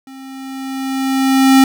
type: tone with level ramp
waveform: square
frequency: 266.7 Hz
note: C4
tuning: 33 cents sharp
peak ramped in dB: -34 to -5 dBFS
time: 0.07-1.64 s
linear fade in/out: 2 ms
effects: none